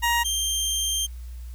20% pulse tone pair in turn, 944 / 3169 Hz, A#5 / G7, +22 / +18 cents, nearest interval octave + major sixth, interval 2096 cents, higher second, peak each -15 / -18 dBFS, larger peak first, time 0.02-0.24 / 0.24-1.07 s, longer second, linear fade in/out 20 ms, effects added 60 Hz sine -34 dBFS peak until 1.54 s + white hiss -56 dBFS RMS until 1.54 s

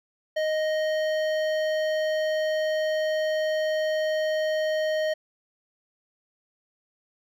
sine tone with hard clipping, 622.3 Hz, D#5, in tune, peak -25 dBFS, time 0.36-5.14 s, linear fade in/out 10 ms, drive 13 dB, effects none

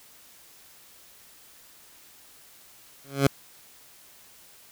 15% pulse tone with exponential growth, 138.59 Hz, C#3, in tune, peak -8 dBFS, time 3.04-3.27 s, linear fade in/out 2 ms, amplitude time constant 48 ms, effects white hiss -53 dBFS RMS until 4.71 s

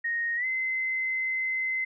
sine tone with pitch glide, 1864.7 to 2057 Hz, A#6 to C7, 0 to -30 cents, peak -26 dBFS, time 0.04-1.85 s, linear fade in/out 10 ms, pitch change +170 cents, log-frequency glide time 0.36-0.46 s, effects none

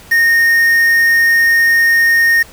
triangle tone with quantisation, 1845 Hz, A#6, 18 cents flat, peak -6 dBFS, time 0.11-2.43 s, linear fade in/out 10 ms, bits 4, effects pink hiss -39 dBFS RMS until 2.52 s

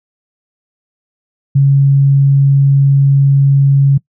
sine tone, 138.59 Hz, C#3, in tune, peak -5 dBFS, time 1.55-3.98 s, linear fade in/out 10 ms, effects noise-tail reverb RT60 0.1 s tail -22 dB re dry

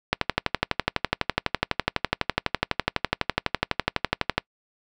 click train, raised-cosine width 0.3 ms, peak -3 dBFS, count 52, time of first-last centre 0.13-4.38 s, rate 12 Hz, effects noise-tail reverb RT60 0.1 s tail -24 dB re dry

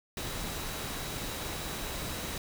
sine tone in noise, 3886 Hz, B7, 29 cents flat, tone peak -48 dBFS, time 0.17-2.38 s, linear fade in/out 2 ms, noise pink, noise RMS -37 dBFS, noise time 0.17-2.38 s, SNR -14 dB, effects none

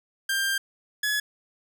sawtooth tone pair in turn, 1589 / 1696.3 Hz, G6 / G#6, +23 / +36 cents, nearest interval minor second, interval 113 cents, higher second, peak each -20 / -20 dBFS, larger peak neither, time 0.29-0.58 / 1.03-1.2 s, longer first, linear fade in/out 5 ms, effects none

